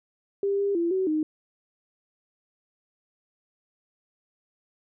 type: tone with pitch steps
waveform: sine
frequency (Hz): 398.2 / 400.8 / 339.5 / 377.5 / 309.2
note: G4 / G4 / F4 / F#4 / D#4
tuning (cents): +27 / +38 / -49 / +35 / -11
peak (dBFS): -22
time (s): 0.43-1.23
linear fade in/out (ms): 2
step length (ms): 160
effects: none